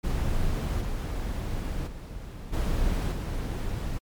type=noise with level steps; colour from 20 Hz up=brown; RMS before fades=-27 / -30 / -38 / -26 / -30 dBFS; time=0.03-3.99 s; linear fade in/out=20 ms; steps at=0.8 / 1.86 / 2.52 / 3.11 s; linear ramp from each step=20 ms; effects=MP3 96 kbps